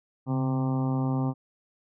harmonic tone with a mistuned harmonic, 130.81 Hz, C3, in tune, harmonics 1 / 2 / 3 / 4 / 5 / 6 / 7 / 8 / 9, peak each -26 / -28 / -41 / -40 / -44 / -39 / -42 / -44 / -45 dBFS, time 0.26-1.34 s, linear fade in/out 50 ms, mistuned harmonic 1, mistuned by +63 cents, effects none

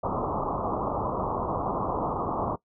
white low-pass noise, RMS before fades -29 dBFS, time 0.03-2.56 s, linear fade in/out 10 ms, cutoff 1200 Hz, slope 96 dB/octave, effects noise-tail reverb RT60 0.1 s tail -20 dB re dry

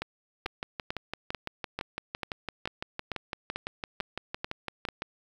two click trains, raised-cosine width 0.3 ms, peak -17 / -16 dBFS, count 28 / 12, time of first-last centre 0.46-5.021 / 0.02-4.887 s, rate 5.92 / 2.26 Hz, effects 8-bit

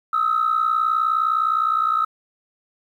sine tone pair together, 1258.8 / 1318.5 Hz, D#6 / E6, +20 / 0 cents, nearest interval minor second, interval 80 cents, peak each -19 dBFS, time 0.13-2.05 s, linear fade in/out 5 ms, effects tanh soft clip ceiling -11 dBFS + 9-bit

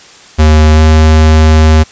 square tone with pitch glide, 77.3 to 78.33 Hz, D#2 to D#2, -11 to +12 cents, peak -3 dBFS, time 0.38-1.84 s, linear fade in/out 20 ms, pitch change +23 cents, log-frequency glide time 0.73-0.8 s, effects white hiss -36 dBFS RMS until 1.91 s + resampled to 16000 Hz

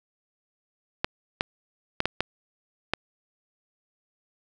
clicks, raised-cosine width 0.3 ms, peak -7 dBFS, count 6, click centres 1.045 / 1.409 / 2.004 / 2.056 / 2.206 / 2.936 s, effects none

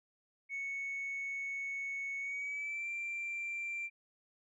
sine tone with pitch glide, 2214 to 2359 Hz, C#7 to D7, -3 to +7 cents, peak -35 dBFS, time 0.49-3.9 s, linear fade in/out 50 ms, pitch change +110 cents, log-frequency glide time 2.19-2.89 s, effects tanh soft clip ceiling -34 dBFS

